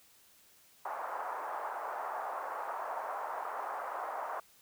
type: band-pass noise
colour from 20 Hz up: pink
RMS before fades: -39 dBFS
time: 0.85-4.4 s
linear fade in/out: 5 ms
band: 690 to 1200 Hz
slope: 24 dB/octave
effects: white hiss -63 dBFS RMS until 4.61 s